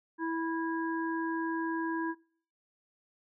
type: harmonic tone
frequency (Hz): 327.9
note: E4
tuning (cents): -9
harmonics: 1 / 3 / 5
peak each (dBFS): -32 / -37 / -39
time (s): 0.18-2.15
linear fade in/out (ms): 50
effects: noise-tail reverb RT60 0.5 s tail -22 dB re dry